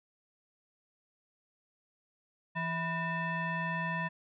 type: tone with frequency modulation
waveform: sine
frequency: 987.8 Hz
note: B5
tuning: in tune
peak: -31 dBFS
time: 2.55-4.09 s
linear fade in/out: 20 ms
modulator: 820 Hz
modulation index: 1.5
effects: none